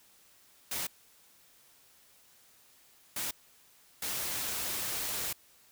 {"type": "noise bursts at uneven times", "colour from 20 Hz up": "white", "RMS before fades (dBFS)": -35, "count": 3, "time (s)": [[0.71, 0.87], [3.16, 3.31], [4.02, 5.33]], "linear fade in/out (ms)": 5, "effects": ["white hiss -62 dBFS RMS until 5.71 s"]}